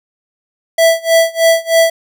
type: tone with tremolo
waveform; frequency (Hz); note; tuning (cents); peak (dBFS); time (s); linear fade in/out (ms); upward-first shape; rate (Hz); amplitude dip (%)
square; 659.3; E5; 0; -6; 0.78-1.9; 5; sine; 3.2; 95
effects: none